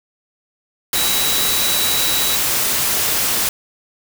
sine tone in noise, 3905 Hz, B7, 20 cents flat, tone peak -21 dBFS, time 0.95-2.36 s, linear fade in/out 2 ms, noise white, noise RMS -18 dBFS, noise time 0.93-3.49 s, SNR -6 dB, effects none

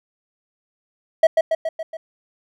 triangle tone with echo, 646 Hz, E5, 35 cents flat, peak -6 dBFS, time 1.23-1.27 s, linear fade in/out 5 ms, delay 140 ms, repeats 5, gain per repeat -4 dB, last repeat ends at 1.97 s, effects none

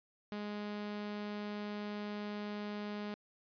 sawtooth tone, 207.7 Hz, G#3, in tune, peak -35 dBFS, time 0.32-3.14 s, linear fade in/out 0 ms, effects resampled to 11025 Hz

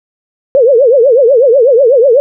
sine tone with vibrato, 506 Hz, B4, 42 cents sharp, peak -3 dBFS, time 0.55-2.2 s, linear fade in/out 0 ms, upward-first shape triangle, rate 8.1 Hz, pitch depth 270 cents each way, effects none

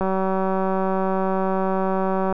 click train, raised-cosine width 1 ms, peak -10 dBFS, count 441, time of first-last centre 0.01-2.326 s, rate 190 Hz, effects none

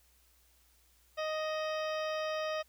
harmonic tone with a mistuned harmonic, 622.3 Hz, D#5, in tune, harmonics 1 / 2 / 3 / 4 / 5 / 6 / 8 / 9, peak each -34 / -40 / -44 / -46 / -48 / -50 / -52 / -53 dBFS, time 1.17-2.63 s, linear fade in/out 20 ms, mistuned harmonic 4, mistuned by +39 cents, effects added 60 Hz sine -68 dBFS peak until 2.68 s + white hiss -68 dBFS RMS until 2.68 s

